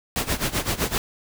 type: noise with tremolo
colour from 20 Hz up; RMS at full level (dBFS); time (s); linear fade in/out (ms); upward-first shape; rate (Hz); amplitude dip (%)
pink; -22; 0.16-0.98; 0; sine; 7.8; 85
effects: none